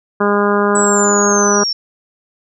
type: harmonic tone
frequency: 204.1 Hz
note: G#3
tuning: 30 cents flat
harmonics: 1 / 2 / 3 / 4 / 5 / 6 / 7 / 8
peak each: -17 / -15 / -21 / -24 / -20 / -20 / -22 / -27 dBFS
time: 0.2-1.64 s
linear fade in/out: 10 ms
type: linear sweep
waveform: sine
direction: down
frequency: 7902 to 5390 Hz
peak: -15 dBFS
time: 0.75-1.73 s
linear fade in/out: 5 ms
effects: none